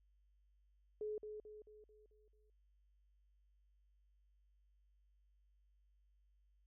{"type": "tone with echo", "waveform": "sine", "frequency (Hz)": 425.3, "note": "G#4", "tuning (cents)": 41, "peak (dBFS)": -40, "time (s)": [1.01, 1.18], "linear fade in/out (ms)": 2, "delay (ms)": 220, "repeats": 6, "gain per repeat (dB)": -6, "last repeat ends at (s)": 2.5, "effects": ["added 50 Hz sine -70 dBFS peak until 6.66 s"]}